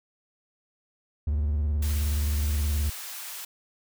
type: tone with vibrato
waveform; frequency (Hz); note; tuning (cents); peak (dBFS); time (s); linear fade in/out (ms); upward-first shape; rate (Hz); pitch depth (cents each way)
triangle; 74; D2; +14; -21; 1.27-2.9; 5; sine; 19; 110
type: high-pass noise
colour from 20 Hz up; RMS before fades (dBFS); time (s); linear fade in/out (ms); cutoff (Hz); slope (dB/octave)
white; -38; 1.82-3.45; 5; 840; 12
effects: none